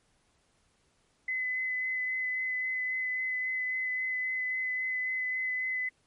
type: tone with vibrato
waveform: sine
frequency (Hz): 2023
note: B6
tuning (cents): +41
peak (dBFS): -29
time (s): 1.28-5.89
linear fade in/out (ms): 5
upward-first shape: sine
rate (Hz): 3.7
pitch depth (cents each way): 12
effects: pink hiss -70 dBFS RMS until 6.06 s + MP3 48 kbps